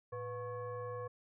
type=tone with frequency modulation; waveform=sine; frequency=493.9 Hz; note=B4; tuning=in tune; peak=-39 dBFS; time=0.12-1.08 s; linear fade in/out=10 ms; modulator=605 Hz; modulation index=1; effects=none